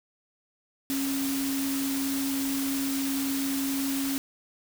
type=tone in noise; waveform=sine; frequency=272.9 Hz; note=C#4; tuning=27 cents flat; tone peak=-27 dBFS; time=0.9-4.18 s; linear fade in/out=0 ms; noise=white; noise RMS=-34 dBFS; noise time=0.9-4.18 s; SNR=+4 dB; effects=none